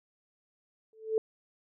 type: tone with exponential growth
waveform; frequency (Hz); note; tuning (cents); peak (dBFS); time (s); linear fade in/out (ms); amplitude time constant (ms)
sine; 440; A4; 0; -21; 0.93-1.18; 1; 54
effects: none